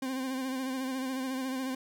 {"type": "tone with vibrato", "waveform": "40% pulse", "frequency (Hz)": 261.6, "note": "C4", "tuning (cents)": 0, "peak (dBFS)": -31, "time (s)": [0.02, 1.75], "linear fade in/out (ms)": 5, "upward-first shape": "sine", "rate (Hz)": 14, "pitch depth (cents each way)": 42, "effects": []}